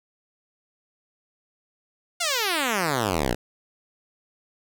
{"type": "exponential sweep", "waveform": "5% pulse", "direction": "down", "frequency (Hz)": [725, 54.1], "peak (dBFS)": -11, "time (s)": [2.2, 3.35], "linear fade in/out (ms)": 10, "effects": []}